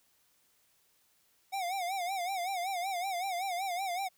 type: tone with vibrato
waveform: square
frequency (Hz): 740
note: F#5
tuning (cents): 0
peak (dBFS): -33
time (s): 1.52-4.09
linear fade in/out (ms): 20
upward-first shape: sine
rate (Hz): 5.3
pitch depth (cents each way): 120
effects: white hiss -70 dBFS RMS until 4.17 s